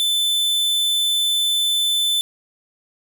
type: tone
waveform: 45% pulse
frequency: 3520 Hz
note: A7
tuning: in tune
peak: -17 dBFS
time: 0-2.21 s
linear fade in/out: 0 ms
effects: none